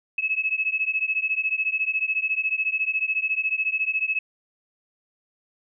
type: beating tone pair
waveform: sine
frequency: 2576 / 2590 Hz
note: E7 / E7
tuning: -41 / -31 cents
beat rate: 14 Hz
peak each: -25 / -25 dBFS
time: 0.18-4.19 s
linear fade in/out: 5 ms
effects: none